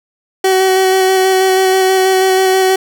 30% pulse tone with vibrato, 377.9 Hz, F#4, 37 cents sharp, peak -6 dBFS, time 0.44-2.76 s, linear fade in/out 5 ms, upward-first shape square, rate 6.2 Hz, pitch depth 11 cents each way, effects none

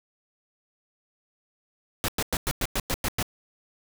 pink noise bursts, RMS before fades -26 dBFS, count 9, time 2.04-3.227 s, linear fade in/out 0 ms, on 43 ms, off 100 ms, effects none

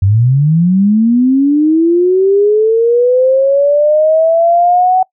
sine linear sweep, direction up, 92.2 to 752 Hz, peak -6 dBFS, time 0.02-5.03 s, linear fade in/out 5 ms, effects noise-tail reverb RT60 0.1 s tail -23 dB re dry

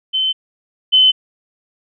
sine tone pair in turn, 3068 / 3045 Hz, G7 / F#7, -38 / +49 cents, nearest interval unison, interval 13 cents, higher first, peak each -14 / -7 dBFS, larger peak second, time 0.13-0.33 / 0.92-1.12 s, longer neither, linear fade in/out 20 ms, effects none

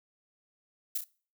violet noise with echo, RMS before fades -31 dBFS, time 0.95-0.98 s, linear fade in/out 5 ms, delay 31 ms, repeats 2, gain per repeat -6 dB, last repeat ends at 1.042 s, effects noise-tail reverb RT60 0.4 s tail -22 dB re dry

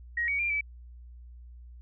sine tone with pitch steps, 1889 / 2251 / 2386 / 2301 Hz, A#6 / C#7 / D7 / D7, +22 / +26 / +27 / -36 cents, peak -26 dBFS, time 0.17-0.61 s, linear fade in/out 5 ms, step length 110 ms, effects added 60 Hz sine -45 dBFS peak until 1.81 s

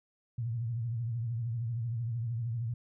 sine tone with vibrato, 116.54 Hz, A#2, in tune, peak -31 dBFS, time 0.38-2.74 s, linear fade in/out 5 ms, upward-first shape triangle, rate 13 Hz, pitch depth 120 cents each way, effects none

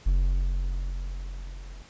triangle tone with level ramp, 45.07 Hz, F#1, 45 cents flat, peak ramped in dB -16 to -37 dBFS, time 0.06-1.83 s, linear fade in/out 10 ms, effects pink hiss -52 dBFS RMS until 1.89 s + resampled to 16000 Hz

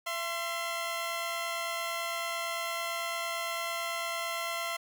15% pulse tone pair together, 674.7 / 1046.5 Hz, E5 / C6, +40 / 0 cents, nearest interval minor sixth, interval 760 cents, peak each -28 / -30 dBFS, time 0.06-4.77 s, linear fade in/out 10 ms, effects none

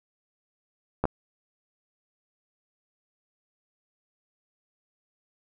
clicks, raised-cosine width 1 ms, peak -10 dBFS, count 2, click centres 1.04 / 1.054 s, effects none

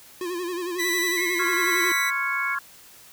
square tone with vibrato, 353.4 Hz, F4, 21 cents sharp, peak -28 dBFS, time 0.21-1.92 s, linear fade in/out 2 ms, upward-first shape sine, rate 11 Hz, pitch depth 72 cents each way
sawtooth tone with tremolo, 1975.5 Hz, B6, in tune, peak -19 dBFS, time 0.78-2.11 s, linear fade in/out 20 ms, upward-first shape sine, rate 1.2 Hz, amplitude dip 40%
sine tone with pitch glide, 2145 to 2210 Hz, C7 to C#7, +42 to -6 cents, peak -27 dBFS, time 1.17-2.55 s, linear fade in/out 10 ms, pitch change +52 cents, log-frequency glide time 1.61-1.86 s
sine chord, Db major seventh, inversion third, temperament equal with one note detuned, 1046.5 / 1108.7 / 1391.3 / 1661.2 Hz, C6 / Db6 / F6 / Ab6, 0 / 0 / -7 / 0 cents, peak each -34 / -31 / -29 / -29 dBFS, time 1.39-2.59 s, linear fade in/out 5 ms
effects white hiss -49 dBFS RMS until 3.12 s

